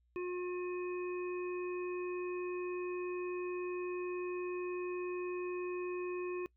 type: harmonic tone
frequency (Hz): 358.9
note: F4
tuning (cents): +47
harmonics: 1 / 3 / 5 / 7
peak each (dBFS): -36 / -48 / -58 / -49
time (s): 0.16-6.46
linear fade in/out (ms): 0
effects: noise-tail reverb RT60 0.1 s tail -22 dB re dry + added 60 Hz sine -70 dBFS peak until 6.56 s